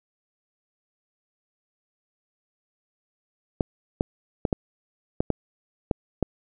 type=clicks; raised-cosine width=2 ms; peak=-8 dBFS; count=8; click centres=3.608 / 4.009 / 4.452 / 4.528 / 5.205 / 5.303 / 5.912 / 6.227 s; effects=none